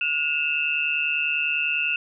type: tone cluster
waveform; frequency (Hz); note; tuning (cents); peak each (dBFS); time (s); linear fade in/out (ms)
sine; 1441 / 2605 / 2755; F#6 / E7 / F7; -46 / -21 / -24; -32 / -24 / -25; 0.01-1.96; 2
effects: none